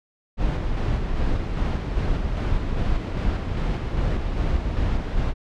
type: noise with tremolo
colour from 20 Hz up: brown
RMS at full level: -22 dBFS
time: 0.37-5.34 s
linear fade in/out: 50 ms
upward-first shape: square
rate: 2.5 Hz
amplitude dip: 30%
effects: low-pass 4000 Hz 12 dB/octave